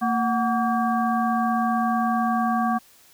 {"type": "harmonic tone with a mistuned harmonic", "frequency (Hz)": 228.9, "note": "A#3", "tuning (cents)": -31, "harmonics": [1, 3, 5, 7], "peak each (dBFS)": [-23, -24, -26, -33], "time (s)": [0.01, 2.79], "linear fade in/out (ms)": 20, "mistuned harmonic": 3, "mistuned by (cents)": 130, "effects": ["white hiss -54 dBFS RMS until 3.13 s"]}